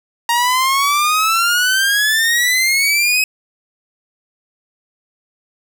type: exponential sweep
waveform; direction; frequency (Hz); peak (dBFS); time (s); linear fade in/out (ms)
sawtooth; up; 932.3 to 2562; -9; 0.29-3.24; 2
effects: 7-bit